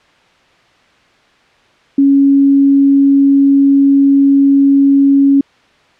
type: tone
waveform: sine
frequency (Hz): 277.2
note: C#4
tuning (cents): 0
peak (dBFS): -5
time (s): 1.98-5.41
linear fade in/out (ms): 5
effects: white hiss -49 dBFS RMS until 5.99 s + low-pass 3000 Hz 12 dB/octave